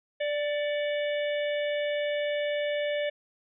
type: harmonic tone with a mistuned harmonic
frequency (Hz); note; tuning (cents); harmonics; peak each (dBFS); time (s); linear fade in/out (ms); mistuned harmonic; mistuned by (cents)
587.3; D5; 0; 1 / 3 / 4 / 5 / 6; -27 / -37 / -39 / -41 / -43; 0.2-3.1; 10; 4; -67
effects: none